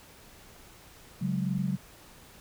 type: chord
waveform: sine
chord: C# suspended fourth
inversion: none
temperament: equal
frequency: 138.59 / 185 / 207.7 Hz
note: C#3 / F#3 / G#3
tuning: 0 / 0 / 0 cents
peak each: -32 / -29 / -35 dBFS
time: 1.21-1.77 s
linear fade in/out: 10 ms
effects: pink hiss -53 dBFS RMS until 2.4 s